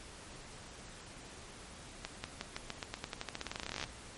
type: accelerating click train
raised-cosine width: 0.2 ms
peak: -20 dBFS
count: 28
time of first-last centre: 2.05-3.84 s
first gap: 190 ms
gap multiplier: 0.9
effects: pink hiss -51 dBFS RMS until 4.17 s + MP3 48 kbps